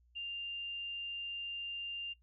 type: tone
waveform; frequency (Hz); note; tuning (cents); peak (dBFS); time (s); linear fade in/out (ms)
sine; 2794; F7; 0; -38; 0.15-2.14; 20
effects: noise-tail reverb RT60 0.1 s tail -20 dB re dry + added 60 Hz sine -65 dBFS peak until 2.22 s